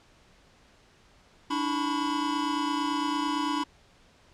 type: tone cluster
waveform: square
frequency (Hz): 290.2 / 319.1 / 992 / 1107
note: D4 / D#4 / B5 / C#6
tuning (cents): -21 / +44 / +7 / -3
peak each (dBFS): -31 / -35 / -31 / -38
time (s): 1.5-3.64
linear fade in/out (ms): 10
effects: pink hiss -59 dBFS RMS until 4.33 s + low-pass 6000 Hz 12 dB/octave